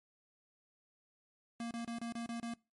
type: tone bursts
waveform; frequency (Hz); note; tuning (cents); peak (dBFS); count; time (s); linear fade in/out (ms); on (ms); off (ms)
square; 233.1; A#3; 0; -39; 7; 1.6-2.538; 2; 110; 28
effects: noise-tail reverb RT60 0.3 s tail -24 dB re dry + MP3 48 kbps